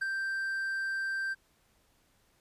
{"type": "tone with ADSR envelope", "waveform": "triangle", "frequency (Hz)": 1570, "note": "G6", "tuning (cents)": 2, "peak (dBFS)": -26, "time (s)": [0.01, 1.35], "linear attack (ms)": 11, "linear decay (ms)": 18, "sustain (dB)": -3, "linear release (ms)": 27, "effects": ["pink hiss -69 dBFS RMS until 2.4 s", "resampled to 32000 Hz"]}